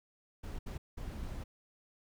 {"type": "noise bursts at uneven times", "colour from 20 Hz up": "brown", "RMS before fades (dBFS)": -41, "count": 3, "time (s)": [[0.43, 0.59], [0.66, 0.78], [0.97, 1.44]], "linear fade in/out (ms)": 10, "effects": []}